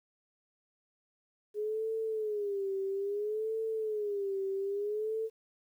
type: tone with vibrato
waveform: sine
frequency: 415.3 Hz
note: G#4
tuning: in tune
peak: -31 dBFS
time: 1.54-5.3 s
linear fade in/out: 50 ms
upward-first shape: sine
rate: 0.6 Hz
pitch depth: 120 cents each way
effects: 11-bit